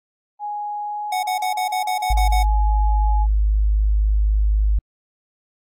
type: tone with pitch glide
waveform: sine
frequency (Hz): 830.6 to 842.7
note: G#5 to G#5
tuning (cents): 0 to +25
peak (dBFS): -24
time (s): 0.39-3.27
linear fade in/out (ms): 50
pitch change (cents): +25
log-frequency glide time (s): 0.82-1.4
type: tone bursts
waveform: square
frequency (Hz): 740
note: F#5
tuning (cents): 0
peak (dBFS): -21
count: 9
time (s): 1.12-2.43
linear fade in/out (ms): 5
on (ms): 110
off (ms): 40
type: tone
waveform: sine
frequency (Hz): 51.91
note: G#1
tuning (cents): 0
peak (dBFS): -14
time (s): 2.1-4.79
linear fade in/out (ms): 5
effects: AAC 64 kbps